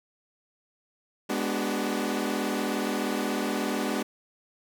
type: chord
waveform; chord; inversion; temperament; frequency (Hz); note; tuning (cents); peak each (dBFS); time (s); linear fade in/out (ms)
sawtooth; G# half-diminished seventh; none; equal with one note detuned; 207.7 / 246.9 / 293.7 / 378.6; G#3 / B3 / D4 / F#4; 0 / 0 / 0 / +40; -28 / -28 / -28 / -30; 1.29-4.03; 10
effects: none